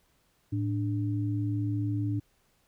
sine tone pair together, 109.21 / 294.1 Hz, A2 / D4, -12 / +3 cents, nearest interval octave + perfect fourth, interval 1715 cents, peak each -28 / -32 dBFS, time 0.52-2.2 s, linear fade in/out 10 ms, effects pink hiss -69 dBFS RMS until 2.67 s

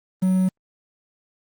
triangle tone with quantisation, 186.3 Hz, F#3, 12 cents sharp, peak -14 dBFS, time 0.22-0.49 s, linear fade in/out 10 ms, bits 7, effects Opus 24 kbps

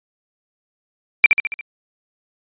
sine tone with echo, 2349 Hz, D7, in tune, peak -3 dBFS, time 1.24-1.26 s, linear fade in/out 0 ms, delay 70 ms, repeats 5, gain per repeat -5 dB, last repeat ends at 1.61 s, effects resampled to 8000 Hz

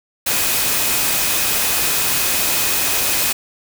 sine tone in noise, 2516 Hz, D#7, 19 cents sharp, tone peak -29 dBFS, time 0.26-3.33 s, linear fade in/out 10 ms, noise white, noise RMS -18 dBFS, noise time 0.26-3.33 s, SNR -14 dB, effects none

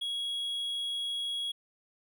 triangle tone, 3322 Hz, G#7, in tune, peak -30 dBFS, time 0.01-1.52 s, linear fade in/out 10 ms, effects none

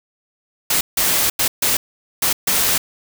white noise bursts at uneven times, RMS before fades -17 dBFS, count 6, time 0.7-0.81 / 0.97-1.3 / 1.39-1.48 / 1.62-1.77 / 2.22-2.33 / 2.47-2.78 s, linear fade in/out 5 ms, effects none

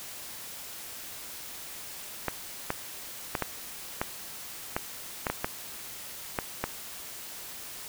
clicks, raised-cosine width 0.5 ms, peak -12 dBFS, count 11, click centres 2.283 / 2.704 / 3.352 / 3.423 / 4.015 / 4.765 / 5.268 / 5.3 / 5.445 / 6.388 / 6.64 s, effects white hiss -42 dBFS RMS until 7.88 s

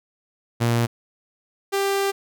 sawtooth tone pair in turn, 117.7 / 394.8 Hz, A#2 / G4, +17 / +12 cents, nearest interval octave + major sixth, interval 2095 cents, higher second, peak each -14 / -16 dBFS, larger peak first, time 0.6-0.87 / 1.72-2.12 s, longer second, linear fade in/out 20 ms, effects none

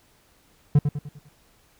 triangle tone with echo, 145.7 Hz, D3, 13 cents flat, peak -10 dBFS, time 0.75-0.79 s, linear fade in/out 5 ms, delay 100 ms, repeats 5, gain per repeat -7 dB, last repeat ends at 1.29 s, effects pink hiss -60 dBFS RMS until 1.79 s

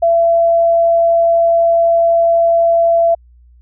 sine tone, 673 Hz, E5, 36 cents sharp, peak -8 dBFS, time 0.02-3.15 s, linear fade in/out 10 ms, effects added 60 Hz sine -42 dBFS peak until 3.61 s

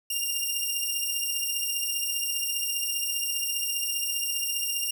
10% pulse beating tone pair, 2794 / 2809 Hz, F7 / F7, 0 / +9 cents, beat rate 15 Hz, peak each -21 dBFS, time 0.1-4.91 s, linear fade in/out 5 ms, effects none

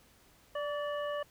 harmonic tone with a mistuned harmonic, 586 Hz, D5, 4 cents flat, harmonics 1 / 2 / 3 / 5, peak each -34 / -40 / -44 / -48 dBFS, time 0.55-1.23 s, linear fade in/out 5 ms, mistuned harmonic 2, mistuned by -40 cents, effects pink hiss -63 dBFS RMS until 1.3 s

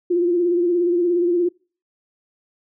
sine tone with vibrato, 349.2 Hz, F4, in tune, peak -15 dBFS, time 0.1-1.49 s, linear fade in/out 10 ms, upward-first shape sine, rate 17 Hz, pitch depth 49 cents each way, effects noise-tail reverb RT60 0.4 s tail -26 dB re dry

